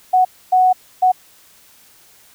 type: tone bursts at uneven times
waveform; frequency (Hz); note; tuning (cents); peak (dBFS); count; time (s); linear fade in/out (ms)
sine; 740; F#5; 0; -9; 3; 0.13-0.25 / 0.52-0.73 / 1.02-1.12; 10
effects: white hiss -49 dBFS RMS until 2.34 s